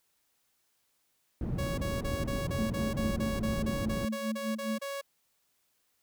white low-pass noise, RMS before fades -34 dBFS, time 1.41-4.05 s, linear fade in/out 2 ms, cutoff 200 Hz, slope 12 dB/octave
sawtooth tone bursts, 557 Hz, C#5, 8 cents sharp, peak -31 dBFS, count 15, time 1.58-5.014 s, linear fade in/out 10 ms, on 200 ms, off 31 ms
sine tone with tremolo, 219.5 Hz, A3, 4 cents flat, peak -29 dBFS, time 2.58-4.79 s, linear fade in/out 10 ms, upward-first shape sine, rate 4.8 Hz, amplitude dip 85%
effects white hiss -74 dBFS RMS until 6.02 s

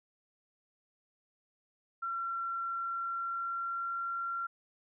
sine tone with pitch glide, 1362 to 1372.3 Hz, F6 to F6, -44 to -31 cents, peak -33 dBFS, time 2.02-4.47 s, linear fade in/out 10 ms, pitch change +13 cents, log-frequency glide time 2.52-3.98 s, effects none

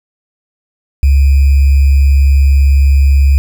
sine tone with sample-and-hold, 69.1 Hz, C#2, 5 cents flat, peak -4 dBFS, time 1.03-3.38 s, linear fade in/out 0 ms, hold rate 2450 Hz, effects none

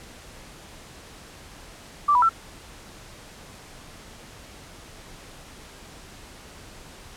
sine tone with pitch steps, 1170 / 983 / 1339 Hz, D6 / B5 / E6, -7 / -8 / +27 cents, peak -15 dBFS, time 2.08-2.293 s, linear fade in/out 10 ms, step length 71 ms, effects pink hiss -45 dBFS RMS until 7.16 s + low-pass 10000 Hz 12 dB/octave

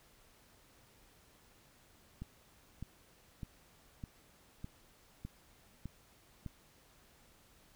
click train, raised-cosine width 5 ms, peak -30 dBFS, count 8, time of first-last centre 2.22-6.462 s, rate 1.65 Hz, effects pink hiss -65 dBFS RMS until 7.75 s

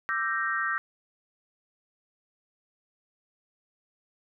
sine chord, E half-diminished seventh, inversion third, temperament equal with one note detuned, 1174.7 / 1333.8 / 1568 / 1864.7 Hz, D6 / E6 / G6 / Bb6, 0 / +20 / 0 / 0 cents, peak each -34 / -32 / -30 / -31 dBFS, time 0.09-0.78 s, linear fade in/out 0 ms, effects none

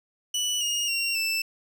25% pulse tone with pitch steps, 2960 / 2854 / 2752 / 2654 Hz, F#7 / F7 / F7 / E7, 0 / +37 / -26 / +11 cents, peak -21 dBFS, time 0.34-1.42 s, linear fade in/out 5 ms, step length 270 ms, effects none

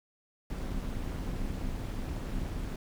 brown noise with amplitude modulation, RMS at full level -32 dBFS, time 0.5-2.76 s, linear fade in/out 2 ms, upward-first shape sine, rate 224 Hz, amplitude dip 65%, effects none

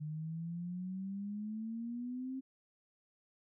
sine exponential sweep, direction up, 150 to 266.8 Hz, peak -38 dBFS, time 0-2.41 s, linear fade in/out 20 ms, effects none

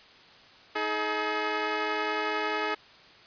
10% pulse tone pair together, 315.9 / 424.9 Hz, D#4 / G#4, +26 / +40 cents, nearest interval perfect fourth, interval 514 cents, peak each -25 / -20 dBFS, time 0.75-2.75 s, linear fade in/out 10 ms, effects white hiss -53 dBFS RMS until 3.26 s + resampled to 11025 Hz

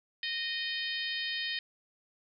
harmonic tone, 618 Hz, D#5, 12 cents flat, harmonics 3 / 4 / 5 / 6 / 7 / 8, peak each -37 / -41 / -38 / -39 / -41 / -45 dBFS, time 0.23-1.59 s, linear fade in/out 2 ms, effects none

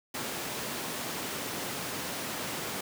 pink high-pass noise, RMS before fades -36 dBFS, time 0.14-2.81 s, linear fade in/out 5 ms, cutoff 180 Hz, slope 12 dB/octave, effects none

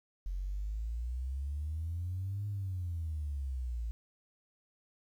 sine exponential two-way sweep, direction up then down, 44.02 to 103.83 to 55.4 Hz, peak -33 dBFS, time 0.26-3.91 s, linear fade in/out 0 ms, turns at 2.47 s, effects tanh soft clip ceiling -29 dBFS + 11-bit

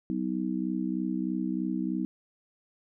harmonic tone, 63.2 Hz, B1, 41 cents sharp, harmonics 3 / 4 / 5, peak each -32 / -32 / -32 dBFS, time 0.1-2.05 s, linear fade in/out 0 ms, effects none

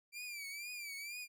sawtooth tone with vibrato, 2342 Hz, D7, 5 cents flat, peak -40 dBFS, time 0.12-1.28 s, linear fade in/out 50 ms, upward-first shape triangle, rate 2.1 Hz, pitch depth 110 cents each way, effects none

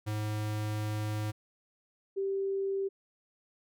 square / sine tone pair in turn, 106.5 / 390.6 Hz, G#2 / G4, +44 / -6 cents, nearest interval octave + minor seventh, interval 2250 cents, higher second, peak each -32 / -29 dBFS, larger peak second, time 0.06-1.32 / 2.16-2.89 s, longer first, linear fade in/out 20 ms, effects none

